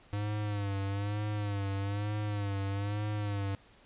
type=tone with vibrato; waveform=square; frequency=101.8 Hz; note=G#2; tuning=34 cents flat; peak=-32 dBFS; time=0.13-3.55 s; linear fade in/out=0 ms; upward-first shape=sine; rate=1.1 Hz; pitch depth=62 cents each way; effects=pink hiss -60 dBFS RMS until 3.85 s + resampled to 8000 Hz